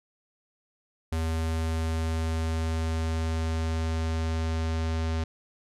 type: tone with low-pass filter sweep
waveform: square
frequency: 80.9 Hz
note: E2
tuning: 32 cents flat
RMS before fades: -28 dBFS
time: 1.12-5.24 s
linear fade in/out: 5 ms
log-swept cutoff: 11000 to 5900 Hz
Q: 0.95
effects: none